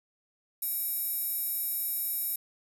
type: tone with high-pass filter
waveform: square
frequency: 768 Hz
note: G5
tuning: 36 cents flat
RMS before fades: -32 dBFS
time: 0.62-2.36 s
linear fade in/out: 5 ms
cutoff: 12000 Hz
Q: 2.4
effects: none